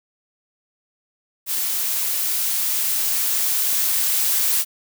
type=noise with level ramp; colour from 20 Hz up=blue; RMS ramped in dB=-23 to -19 dBFS; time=1.46-4.65 s; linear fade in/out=50 ms; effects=none